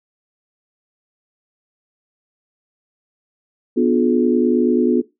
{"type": "chord", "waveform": "sine", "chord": "B diminished seventh", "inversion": "none", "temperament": "just", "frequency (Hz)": [246.9, 296.3, 355.6, 426.7], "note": ["B3", "D4", "F4", "Ab4"], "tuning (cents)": [0, 15, 31, 47], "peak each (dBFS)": [-16, -21, -17, -20], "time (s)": [3.76, 5.02], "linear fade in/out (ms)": 20, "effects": ["noise-tail reverb RT60 0.2 s tail -18 dB re dry"]}